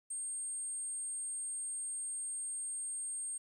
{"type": "tone", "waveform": "sine", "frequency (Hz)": 8580, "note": "C9", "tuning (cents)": 42, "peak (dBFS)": -35, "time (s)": [0.1, 3.38], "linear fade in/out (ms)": 10, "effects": ["tanh soft clip ceiling -36 dBFS", "11-bit"]}